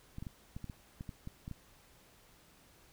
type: clicks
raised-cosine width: 5 ms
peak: -30 dBFS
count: 11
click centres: 0.184 / 0.225 / 0.268 / 0.565 / 0.643 / 0.698 / 1.009 / 1.092 / 1.274 / 1.479 / 1.513 s
effects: pink hiss -63 dBFS RMS until 2.92 s